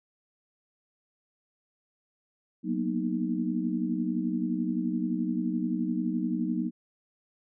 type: chord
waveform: sine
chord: B major seventh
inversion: second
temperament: equal with one note detuned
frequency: 185 / 233.1 / 244.7 / 311.1 Hz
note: F#3 / A#3 / B3 / D#4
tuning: 0 / 0 / -16 / 0 cents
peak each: -32 dBFS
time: 2.63-6.71 s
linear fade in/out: 50 ms
effects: none